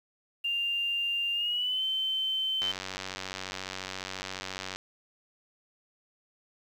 sine tone with pitch glide, 2794 to 3082 Hz, F7 to G7, 0 to -30 cents, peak -27 dBFS, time 0.44-2.72 s, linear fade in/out 10 ms, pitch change +170 cents, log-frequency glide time 1.33-1.83 s
click train, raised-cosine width 0.2 ms, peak -18 dBFS, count 203, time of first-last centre 2.62-4.76 s, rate 94.4 Hz
effects 9-bit

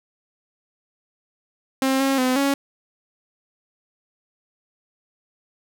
sawtooth tone with pitch steps, 265.9 / 271 / 255.2 / 277.9 Hz, C4 / C#4 / C4 / C#4, +28 / -39 / -43 / +4 cents, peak -14 dBFS, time 1.82-2.54 s, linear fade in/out 2 ms, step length 180 ms, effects none

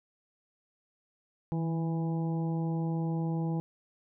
harmonic tone with a mistuned harmonic, 164.81 Hz, E3, in tune, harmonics 1 / 2 / 3 / 4 / 5 / 6, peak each -29 / -37 / -43 / -50 / -43 / -53 dBFS, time 1.52-3.6 s, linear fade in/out 0 ms, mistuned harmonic 1, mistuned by -30 cents, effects none

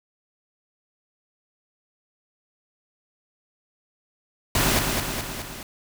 pink noise with echo, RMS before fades -21 dBFS, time 4.55-4.79 s, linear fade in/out 2 ms, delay 210 ms, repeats 4, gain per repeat -4 dB, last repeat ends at 5.63 s, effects none

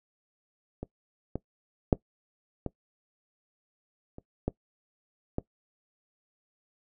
clicks, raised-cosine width 2 ms, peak -22 / -18 / -6 / -18 / -29 / -14 / -15 dBFS, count 7, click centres 0.83 / 1.356 / 1.928 / 2.663 / 4.184 / 4.48 / 5.384 s, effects noise-tail reverb RT60 0.1 s tail -20 dB re dry

